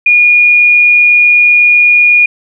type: tone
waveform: sine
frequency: 2438 Hz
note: D#7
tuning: 36 cents flat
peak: -3 dBFS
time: 0.06-2.26 s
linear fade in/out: 5 ms
effects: none